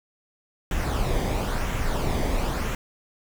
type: noise with flanger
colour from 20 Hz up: brown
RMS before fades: -25 dBFS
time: 0.71-2.75 s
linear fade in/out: 2 ms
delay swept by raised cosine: 0.21 to 0.74 ms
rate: 0.99 Hz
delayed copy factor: -0.5
effects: none